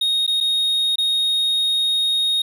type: tone with dropouts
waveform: triangle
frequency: 3729 Hz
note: A#7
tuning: in tune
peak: -15 dBFS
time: 0.01-2.42 s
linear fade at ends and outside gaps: 5 ms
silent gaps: 0.266-0.276 / 0.404-0.408 / 0.958-0.982 s
effects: none